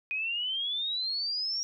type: exponential sweep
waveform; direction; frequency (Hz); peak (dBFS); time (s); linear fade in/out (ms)
sine; up; 2479 to 5650; -29; 0.11-1.63; 0
effects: none